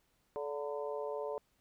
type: harmonic tone with a mistuned harmonic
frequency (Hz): 144.6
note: D3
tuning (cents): -27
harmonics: 3 / 4 / 5 / 6 / 7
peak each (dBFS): -39 / -40 / -49 / -47 / -48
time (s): 0.36-1.38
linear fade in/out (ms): 0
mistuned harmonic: 6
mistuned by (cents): +85
effects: pink hiss -75 dBFS RMS until 1.6 s